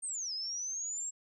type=linear two-way sweep; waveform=sine; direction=down then up; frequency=8860 to 4978 to 7620 Hz; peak=-35 dBFS; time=0.02-1.11 s; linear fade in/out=20 ms; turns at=0.33 s; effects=none

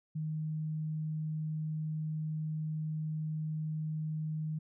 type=tone; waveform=sine; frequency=155.56 Hz; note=D#3; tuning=in tune; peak=-33 dBFS; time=0.15-4.59 s; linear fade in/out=10 ms; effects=none

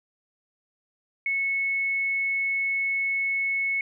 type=tone; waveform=sine; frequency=2200 Hz; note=C#7; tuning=14 cents flat; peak=-23 dBFS; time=1.26-3.81 s; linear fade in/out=2 ms; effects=none

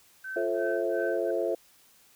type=tone with tremolo; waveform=sine; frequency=1538 Hz; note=G6; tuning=33 cents flat; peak=-33 dBFS; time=0.24-1.31 s; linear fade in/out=5 ms; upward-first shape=sine; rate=2.8 Hz; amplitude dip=100%
type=chord; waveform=sine; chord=F major seventh; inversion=none; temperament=equal with one note detuned; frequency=349.2 / 440 / 535.5 / 659.3 Hz; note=F4 / A4 / C5 / E5; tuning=0 / 0 / +40 / 0 cents; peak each=-31 dBFS; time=0.36-1.55 s; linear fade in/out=5 ms
effects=tanh soft clip ceiling -14 dBFS + white hiss -60 dBFS RMS until 2.15 s

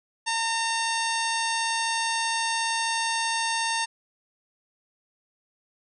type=harmonic tone; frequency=911 Hz; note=A#5; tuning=40 cents flat; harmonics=1 / 2 / 3 / 4 / 5 / 6 / 7 / 9 / 10; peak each=-28 / -31 / -33 / -34 / -35 / -36 / -36 / -38 / -38 dBFS; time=0.26-3.86 s; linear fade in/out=20 ms; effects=none

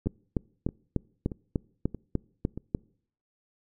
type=two click trains; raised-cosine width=3 ms; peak=-23 / -13 dBFS; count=5 / 10; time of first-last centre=0.06-2.576 / 0.07-2.749 s; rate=1.59 / 3.36 Hz; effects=noise-tail reverb RT60 0.6 s tail -26 dB re dry

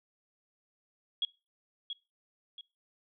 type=tone with echo; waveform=sine; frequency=3322 Hz; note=G#7; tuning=in tune; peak=-27 dBFS; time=1.22-1.25 s; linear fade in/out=2 ms; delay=680 ms; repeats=2; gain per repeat=-8 dB; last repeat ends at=2.61 s; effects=noise-tail reverb RT60 0.3 s tail -23 dB re dry

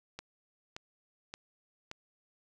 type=click train; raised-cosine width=0.2 ms; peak=-24 dBFS; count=4; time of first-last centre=0.19-1.914 s; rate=1.74 Hz; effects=none

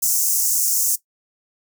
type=high-pass noise; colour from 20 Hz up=pink; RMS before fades=-19 dBFS; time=0.02-0.96 s; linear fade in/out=10 ms; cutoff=5900 Hz; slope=48 dB/octave; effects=noise-tail reverb RT60 0.1 s tail -17 dB re dry

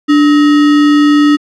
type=tone with sample-and-hold; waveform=sine; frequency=293.8 Hz; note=D4; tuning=1 cent sharp; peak=-4 dBFS; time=0.08-1.37 s; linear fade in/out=20 ms; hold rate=1575 Hz; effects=low-pass 4000 Hz 12 dB/octave

